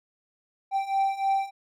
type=beating tone pair; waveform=triangle; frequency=779 / 782.3 Hz; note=G5 / G5; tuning=-11 / -4 cents; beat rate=3.3 Hz; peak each=-26 / -23 dBFS; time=0.71-1.51 s; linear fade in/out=50 ms; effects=none